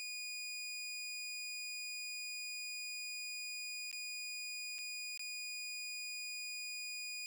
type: tone with dropouts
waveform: 20% pulse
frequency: 2460 Hz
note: D#7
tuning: 20 cents flat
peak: -37 dBFS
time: 0-7.26 s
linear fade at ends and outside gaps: 0 ms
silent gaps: 3.914-3.928 / 4.783-4.788 / 5.175-5.194 s
effects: none